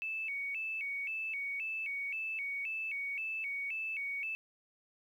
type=tone with vibrato; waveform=sine; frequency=2426 Hz; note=D#7; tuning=44 cents flat; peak=-35 dBFS; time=0.02-4.35 s; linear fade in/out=0 ms; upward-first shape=square; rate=1.9 Hz; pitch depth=140 cents each way; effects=11-bit